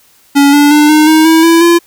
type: tone with pitch steps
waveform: square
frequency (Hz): 282.2 / 290 / 297.9 / 306.1 / 314.6 / 323.2 / 332.1 / 341.3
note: C#4 / D4 / D4 / D#4 / D#4 / E4 / E4 / F4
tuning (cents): +31 / -22 / +25 / -28 / +19 / -34 / +13 / -40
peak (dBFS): -4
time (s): 0.35-1.79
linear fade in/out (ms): 20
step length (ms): 180
effects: white hiss -47 dBFS RMS until 1.86 s